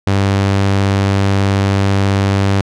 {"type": "tone", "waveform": "sawtooth", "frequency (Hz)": 98.4, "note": "G2", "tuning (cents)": 7, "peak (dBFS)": -7, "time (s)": [0.07, 2.61], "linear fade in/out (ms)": 0, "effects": ["low-pass 6000 Hz 12 dB/octave"]}